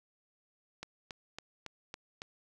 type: click train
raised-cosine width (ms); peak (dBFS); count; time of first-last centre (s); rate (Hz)
0.2; -24; 6; 0.83-2.219; 3.6
effects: none